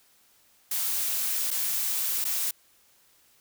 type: noise with dropouts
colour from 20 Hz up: blue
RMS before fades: -28 dBFS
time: 0.71-2.51 s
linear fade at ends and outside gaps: 5 ms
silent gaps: 1.506-1.511 / 2.243-2.25 s
effects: white hiss -62 dBFS RMS until 3.4 s